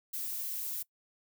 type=noise; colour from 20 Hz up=violet; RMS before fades=-37 dBFS; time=0.13-0.83 s; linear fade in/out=10 ms; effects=noise-tail reverb RT60 0.1 s tail -22 dB re dry